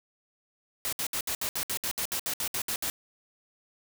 white noise bursts, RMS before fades -31 dBFS, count 15, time 0.85-2.9 s, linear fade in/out 0 ms, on 76 ms, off 65 ms, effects none

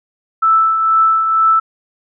sine tone with tremolo, 1318.5 Hz, E6, in tune, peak -7 dBFS, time 0.42-1.6 s, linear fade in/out 10 ms, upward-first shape triangle, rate 2.1 Hz, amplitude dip 50%, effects none

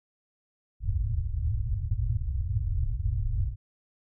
white low-pass noise, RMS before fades -28 dBFS, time 0.8-3.56 s, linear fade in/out 50 ms, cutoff 120 Hz, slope 96 dB/octave, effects none

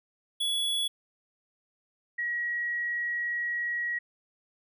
square / sine tone pair in turn, 3387 / 1908.6 Hz, G#7 / A#6, +33 / +40 cents, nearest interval minor seventh, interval 993 cents, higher first, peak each -27 / -28 dBFS, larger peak first, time 0.4-0.88 / 2.18-3.99 s, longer second, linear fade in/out 10 ms, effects none

